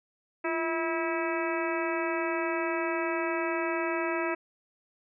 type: harmonic tone with a mistuned harmonic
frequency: 324.7 Hz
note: E4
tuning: 26 cents flat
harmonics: 1 / 2 / 3 / 4 / 5 / 6 / 7 / 8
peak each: -31 / -34 / -36 / -37 / -38 / -39 / -39 / -40 dBFS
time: 0.44-4.35 s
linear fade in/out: 10 ms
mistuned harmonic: 1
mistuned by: +90 cents
effects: none